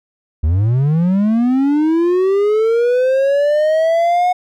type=linear sweep; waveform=triangle; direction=up; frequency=71.8 to 730 Hz; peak=-9 dBFS; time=0.43-4.33 s; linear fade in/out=10 ms; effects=none